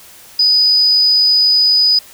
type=tone; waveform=sine; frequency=4974 Hz; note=D#8; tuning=1 cent flat; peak=-8 dBFS; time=0.39-1.99 s; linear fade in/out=5 ms; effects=white hiss -40 dBFS RMS until 2.13 s